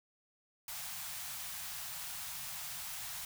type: band-stop noise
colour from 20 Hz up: white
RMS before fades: -43 dBFS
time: 0.68-3.25 s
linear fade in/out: 2 ms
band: 190 to 660 Hz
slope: 48 dB/octave
effects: none